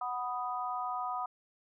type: chord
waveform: sine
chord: B major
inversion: second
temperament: equal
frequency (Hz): 740 / 987.8 / 1244.5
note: F#5 / B5 / D#6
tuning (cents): 0 / 0 / 0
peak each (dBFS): -37 / -38 / -37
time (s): 0.01-1.26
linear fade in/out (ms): 5
effects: none